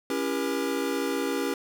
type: chord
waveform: square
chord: C# diminished seventh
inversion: none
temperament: just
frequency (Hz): 277.2 / 332.6 / 399.1 / 479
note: C#4 / E4 / G4 / Bb4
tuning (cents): 0 / +16 / +31 / +47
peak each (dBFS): -31 / -35 / -32 / -33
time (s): 0.1-1.54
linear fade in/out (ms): 2
effects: none